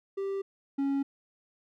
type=tone pair in turn; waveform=triangle; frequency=392 / 276.6 Hz; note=G4 / C#4; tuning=0 / -4 cents; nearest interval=tritone; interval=604 cents; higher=first; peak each=-28 / -24 dBFS; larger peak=second; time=0.17-0.42 / 0.78-1.03 s; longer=neither; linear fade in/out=10 ms; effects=none

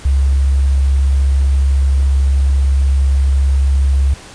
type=tone with sample-and-hold; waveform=sine; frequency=68.2 Hz; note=C#2; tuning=28 cents flat; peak=-9 dBFS; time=0.05-4.14 s; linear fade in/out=5 ms; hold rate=8820 Hz; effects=pink hiss -36 dBFS RMS until 4.34 s + resampled to 22050 Hz

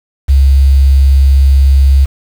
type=tone with quantisation; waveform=sine; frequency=68.1 Hz; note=C#2; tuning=30 cents flat; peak=-3 dBFS; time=0.28-2.06 s; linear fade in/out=20 ms; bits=5; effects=none

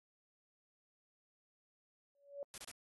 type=tone with exponential growth; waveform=sine; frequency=566 Hz; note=C#5; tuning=36 cents sharp; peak=-38 dBFS; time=2.15-2.43 s; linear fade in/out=1 ms; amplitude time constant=60 ms
type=noise bursts; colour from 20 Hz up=white; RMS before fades=-48 dBFS; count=3; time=2.54-2.714 s; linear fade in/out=0 ms; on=38 ms; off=30 ms
effects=AAC 32 kbps

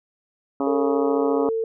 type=harmonic tone; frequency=138.59 Hz; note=C#3; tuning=in tune; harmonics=2 / 3 / 4 / 5 / 6 / 7 / 8 / 9; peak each=-23 / -27 / -29 / -31 / -33 / -34 / -35 / -36 dBFS; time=0.6-1.49 s; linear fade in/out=2 ms
type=tone; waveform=sine; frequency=450 Hz; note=A4; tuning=39 cents sharp; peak=-21 dBFS; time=0.67-1.64 s; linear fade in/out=2 ms
effects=none

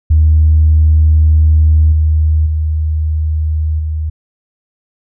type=tone with level steps; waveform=sine; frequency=77.78 Hz; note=D#2; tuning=in tune; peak=-4 / -7 / -11 / -14 dBFS; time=0.1-4.1 s; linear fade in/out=10 ms; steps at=1.92 / 2.46 / 3.79 s; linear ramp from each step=5 ms; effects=tanh soft clip ceiling 0 dBFS

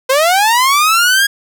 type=linear sweep; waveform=sawtooth; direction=up; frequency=507 to 1654 Hz; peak=-5 dBFS; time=0.09-1.27 s; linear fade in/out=10 ms; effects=none

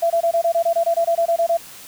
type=tone bursts; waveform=sine; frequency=674 Hz; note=E5; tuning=38 cents sharp; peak=-14 dBFS; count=15; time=0.02-1.573 s; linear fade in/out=10 ms; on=83 ms; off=22 ms; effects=white hiss -40 dBFS RMS until 1.87 s

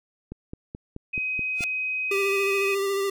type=click train; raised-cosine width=3 ms; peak=-22 dBFS; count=7; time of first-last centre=0.32-1.608 s; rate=4.66 Hz
type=tone; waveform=sine; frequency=2520 Hz; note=D#7; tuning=21 cents sharp; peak=-25 dBFS; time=1.13-2.75 s; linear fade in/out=10 ms
type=tone with exponential growth; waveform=5% pulse; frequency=698.5 Hz; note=F5; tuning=in tune; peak=-16 dBFS; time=1.54-1.64 s; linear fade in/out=0 ms; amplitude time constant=21 ms
type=tone with vibrato; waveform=square; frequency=394.6 Hz; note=G4; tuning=11 cents sharp; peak=-24 dBFS; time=2.11-3.1 s; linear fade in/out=5 ms; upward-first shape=sine; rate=14 Hz; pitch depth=23 cents each way
effects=none

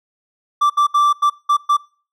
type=tone bursts at uneven times; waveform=triangle; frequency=1170 Hz; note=D6; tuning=7 cents flat; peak=-9 dBFS; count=6; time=0.61-0.7 / 0.77-0.87 / 0.94-1.13 / 1.22-1.3 / 1.49-1.57 / 1.69-1.77 s; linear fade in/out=10 ms; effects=noise-tail reverb RT60 0.4 s tail -23 dB re dry

